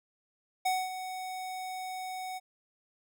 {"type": "tone with ADSR envelope", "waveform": "square", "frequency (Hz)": 745, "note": "F#5", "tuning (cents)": 12, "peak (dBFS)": -26, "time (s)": [0.65, 2.4], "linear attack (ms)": 10, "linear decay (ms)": 230, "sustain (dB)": -11, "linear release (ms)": 31, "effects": []}